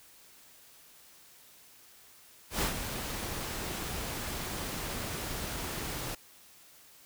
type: noise with ADSR envelope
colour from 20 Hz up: pink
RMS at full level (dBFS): -29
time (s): 2.5-6.15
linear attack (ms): 120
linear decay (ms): 110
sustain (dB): -8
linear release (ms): 6
effects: white hiss -57 dBFS RMS until 7.05 s